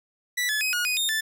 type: tone with pitch steps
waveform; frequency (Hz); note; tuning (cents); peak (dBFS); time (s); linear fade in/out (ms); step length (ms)
sawtooth; 1965 / 1717 / 2526 / 1443 / 2490 / 3670 / 1759; B6 / A6 / D#7 / F#6 / D#7 / A#7 / A6; -9 / -43 / +26 / -44 / +1 / -28 / -1; -20; 0.37-1.21; 10; 120
effects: none

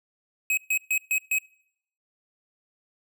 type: tone bursts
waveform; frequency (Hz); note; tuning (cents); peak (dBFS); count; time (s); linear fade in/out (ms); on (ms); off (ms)
square; 2543; D#7; +37; -22; 5; 0.5-1.385; 2; 73; 130
effects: noise-tail reverb RT60 0.7 s tail -25 dB re dry

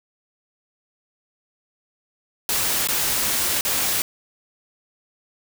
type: noise with dropouts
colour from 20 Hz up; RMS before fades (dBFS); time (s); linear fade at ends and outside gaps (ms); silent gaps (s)
white; -22; 2.49-4.02; 1; 2.873-2.886 / 3.61-3.65
effects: none

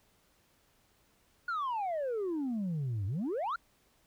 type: exponential two-way sweep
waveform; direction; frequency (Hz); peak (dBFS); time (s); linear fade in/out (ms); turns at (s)
sine; down then up; 1458 to 92.8 to 1458; -29; 1.48-3.56; 5; 3.06
effects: tanh soft clip ceiling -30 dBFS + pink hiss -69 dBFS RMS until 4.06 s

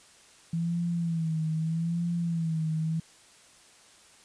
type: tone with vibrato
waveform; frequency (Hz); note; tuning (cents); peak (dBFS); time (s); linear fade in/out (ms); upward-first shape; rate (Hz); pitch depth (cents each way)
sine; 164.81; E3; 0; -26; 0.53-3; 5; sine; 0.8; 73
effects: white hiss -56 dBFS RMS until 4.24 s + resampled to 22050 Hz

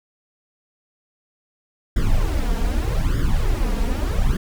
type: noise with flanger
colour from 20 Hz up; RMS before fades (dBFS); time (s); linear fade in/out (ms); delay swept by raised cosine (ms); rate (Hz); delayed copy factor
brown; -19; 1.96-4.37; 5; 0.58 to 4.38; 0.82; +0.9
effects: none

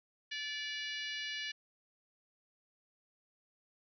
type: harmonic tone with a mistuned harmonic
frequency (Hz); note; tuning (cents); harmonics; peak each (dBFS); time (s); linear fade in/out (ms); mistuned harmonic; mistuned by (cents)
580; D5; -22; 3 / 4 / 5 / 6 / 7 / 8 / 9 / 10; -43 / -45 / -43 / -48 / -47 / -51 / -54 / -55; 0.31-1.52; 10; 9; -52
effects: none

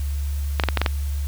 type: clicks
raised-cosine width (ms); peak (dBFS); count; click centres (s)
0.3; -3; 6; 0.598 / 0.637 / 0.687 / 0.773 / 0.816 / 0.862
effects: added 71 Hz sine -22 dBFS peak until 1.27 s + white hiss -43 dBFS RMS until 1.27 s

